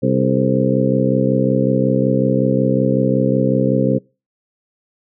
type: harmonic tone with a mistuned harmonic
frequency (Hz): 65.41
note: C2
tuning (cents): 0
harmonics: 2 / 3 / 4 / 5 / 6 / 7 / 8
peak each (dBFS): -19 / -19 / -19 / -24 / -25 / -23 / -20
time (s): 0.02-3.99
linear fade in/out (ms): 20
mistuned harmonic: 6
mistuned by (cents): +76
effects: noise-tail reverb RT60 0.3 s tail -25 dB re dry